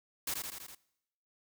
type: noise with echo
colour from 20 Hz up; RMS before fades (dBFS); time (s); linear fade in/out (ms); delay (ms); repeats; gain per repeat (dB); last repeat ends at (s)
white; -35; 0.27-0.34; 5; 82; 5; -3; 0.75
effects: noise-tail reverb RT60 0.8 s tail -21 dB re dry